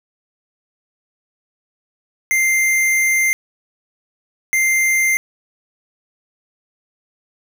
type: tone bursts at uneven times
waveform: square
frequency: 2093 Hz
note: C7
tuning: in tune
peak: -14 dBFS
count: 2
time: 2.31-3.33 / 4.53-5.17 s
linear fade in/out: 0 ms
effects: none